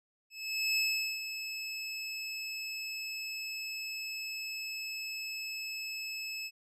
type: tone with ADSR envelope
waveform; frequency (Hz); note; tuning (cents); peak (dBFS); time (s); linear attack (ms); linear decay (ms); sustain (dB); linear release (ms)
25% pulse; 2600; E7; -24; -23; 0.3-6.51; 470; 420; -10; 49
effects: resampled to 32000 Hz